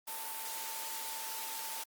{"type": "tone in noise", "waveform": "sine", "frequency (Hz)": 893, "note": "A5", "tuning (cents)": 25, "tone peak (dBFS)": -46, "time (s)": [0.07, 1.84], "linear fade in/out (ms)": 10, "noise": "white", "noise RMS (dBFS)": -41, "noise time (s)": [0.07, 1.84], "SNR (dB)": -8, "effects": ["high-pass 400 Hz 12 dB/octave", "Opus 32 kbps"]}